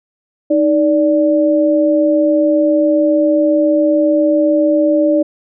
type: tone pair together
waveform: sine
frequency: 311 / 583.7 Hz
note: D#4 / D5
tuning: -1 / -11 cents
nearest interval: major seventh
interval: 1090 cents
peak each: -12 dBFS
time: 0.5-5.23 s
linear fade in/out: 10 ms
effects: none